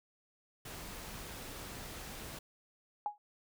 pink noise, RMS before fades -46 dBFS, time 0.65-2.39 s, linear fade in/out 5 ms
sine tone with exponential decay, 830.6 Hz, G#5, in tune, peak -29 dBFS, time 3.06-3.18 s, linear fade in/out 1 ms, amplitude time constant 25 ms
effects none

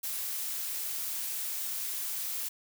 blue noise, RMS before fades -35 dBFS, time 0.03-2.49 s, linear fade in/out 10 ms, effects none

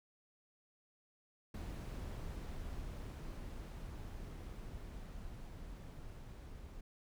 brown noise with level ramp, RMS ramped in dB -43 to -51 dBFS, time 1.54-6.81 s, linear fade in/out 5 ms, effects none

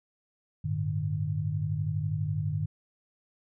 sine chord, G suspended second, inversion none, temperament equal with one note detuned, 98 / 110 / 150.7 Hz, G2 / A2 / D3, 0 / 0 / +45 cents, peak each -32 / -34 / -30 dBFS, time 0.64-2.66 s, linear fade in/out 10 ms, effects none

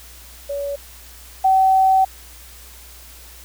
sine tone pair in turn, 566 / 763.3 Hz, C#5 / G5, +36 / -46 cents, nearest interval perfect fourth, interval 518 cents, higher second, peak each -22 / -11 dBFS, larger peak second, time 0.49-0.76 / 1.44-2.05 s, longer second, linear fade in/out 10 ms, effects added 60 Hz sine -43 dBFS peak until 3.44 s + white hiss -43 dBFS RMS until 3.44 s

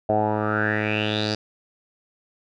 10% pulse tone with low-pass filter sweep, 106.7 Hz, G#2, 47 cents sharp, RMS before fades -23 dBFS, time 0.09-1.35 s, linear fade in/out 5 ms, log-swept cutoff 670 to 4900 Hz, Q 7.1, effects none

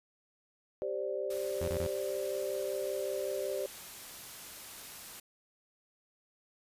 sine chord, G suspended fourth, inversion none, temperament just, 392 / 522.7 / 588 Hz, G4 / C5 / D5, 0 / -2 / +2 cents, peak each -37 dBFS, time 0.82-3.66 s, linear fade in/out 0 ms
white noise, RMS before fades -47 dBFS, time 1.3-5.2 s, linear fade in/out 5 ms
sawtooth tone bursts, 85.7 Hz, F2, 32 cents flat, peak -31 dBFS, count 3, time 1.61-1.866 s, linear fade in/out 0 ms, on 68 ms, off 26 ms
effects resampled to 32000 Hz

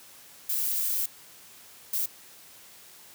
violet noise bursts at uneven times, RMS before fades -28 dBFS, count 2, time 0.49-1.06 / 1.93-2.06 s, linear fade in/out 5 ms, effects white hiss -51 dBFS RMS until 3.14 s + high-pass 80 Hz 12 dB/octave

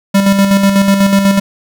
square tone with tremolo, 197.2 Hz, G3, 11 cents sharp, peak -6 dBFS, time 0.14-1.4 s, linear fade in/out 10 ms, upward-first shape square, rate 8.1 Hz, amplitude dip 45%, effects 8-bit

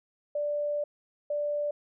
sine tone pair in turn, 587.3 / 587.3 Hz, D5 / D5, 0 / 0 cents, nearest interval unison, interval 0 cents, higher neither, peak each -27 dBFS, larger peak neither, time 0.35-0.84 / 1.3-1.71 s, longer first, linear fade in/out 5 ms, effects none

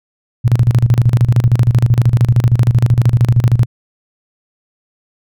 sine tone with tremolo, 119.4 Hz, A#2, 42 cents sharp, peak -5 dBFS, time 0.44-3.66 s, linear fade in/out 20 ms, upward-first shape square, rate 13 Hz, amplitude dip 80%, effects none

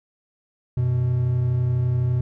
triangle tone pair together, 92.5 / 124.51 Hz, F#2 / B2, 0 / +15 cents, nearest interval perfect fourth, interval 515 cents, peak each -25 / -17 dBFS, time 0.77-2.21 s, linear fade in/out 5 ms, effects none

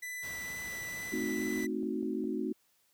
45% pulse tone with vibrato, 1986 Hz, B6, 9 cents sharp, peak -38 dBFS, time 0.02-1.67 s, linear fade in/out 10 ms, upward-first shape sine, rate 2.2 Hz, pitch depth 8 cents each way
pink noise, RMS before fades -48 dBFS, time 0.22-1.66 s, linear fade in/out 20 ms
sine chord, A diminished seventh, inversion none, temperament equal with one note detuned, 220 / 261.6 / 311.1 / 368.3 Hz, A3 / C4 / Eb4 / Gb4, 0 / 0 / 0 / -8 cents, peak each -37 dBFS, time 1.12-2.53 s, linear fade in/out 10 ms
clicks, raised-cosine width 2 ms, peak -39 dBFS, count 3, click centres 1.83 / 2.028 / 2.24 s
effects white hiss -71 dBFS RMS until 2.93 s + high-pass 60 Hz 12 dB/octave

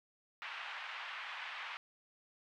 white band-pass noise, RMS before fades -45 dBFS, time 0.42-1.77 s, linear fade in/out 0 ms, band 860 to 2800 Hz, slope 24 dB/octave, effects none

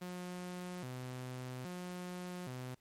sawtooth tone with vibrato, 151.1 Hz, D3, 50 cents sharp, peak -38 dBFS, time 0.01-2.75 s, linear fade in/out 10 ms, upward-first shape square, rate 0.61 Hz, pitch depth 300 cents each way, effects pink hiss -75 dBFS RMS until 2.8 s + MP3 64 kbps

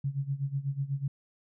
sine tone with tremolo, 138.59 Hz, C#3, in tune, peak -26 dBFS, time 0.04-1.08 s, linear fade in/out 5 ms, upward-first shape sine, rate 8.1 Hz, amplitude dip 85%, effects none

